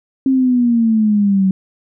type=exponential sweep; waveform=sine; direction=down; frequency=269.1 to 187.7 Hz; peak=-10 dBFS; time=0.26-1.51 s; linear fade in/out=2 ms; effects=none